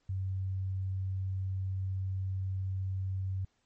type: tone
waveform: sine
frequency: 95 Hz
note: F#2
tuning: 46 cents sharp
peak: -31 dBFS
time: 0.09-3.45 s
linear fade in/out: 5 ms
effects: pink hiss -75 dBFS RMS until 3.65 s + MP3 32 kbps